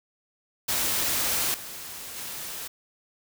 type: noise with level steps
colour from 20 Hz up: white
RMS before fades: -26 / -39 / -36 dBFS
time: 0.68-2.68 s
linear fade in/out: 10 ms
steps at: 1.54 / 2.16 s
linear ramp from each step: 2 ms
effects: none